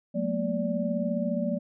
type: tone cluster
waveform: sine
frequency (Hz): 183.3 / 218.2 / 237.6 / 581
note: F#3 / A3 / A#3 / D5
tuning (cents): -16 / -14 / +33 / -19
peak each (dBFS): -31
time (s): 0.14-1.59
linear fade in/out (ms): 20
effects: none